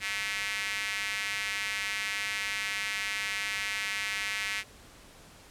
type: tone with high-pass filter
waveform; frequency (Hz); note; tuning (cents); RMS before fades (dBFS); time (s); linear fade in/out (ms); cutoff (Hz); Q
square; 101.7; G#2; -36; -33; 0-4.64; 50; 2100; 2.7
effects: pink hiss -53 dBFS RMS until 5.5 s + low-pass 11000 Hz 12 dB/octave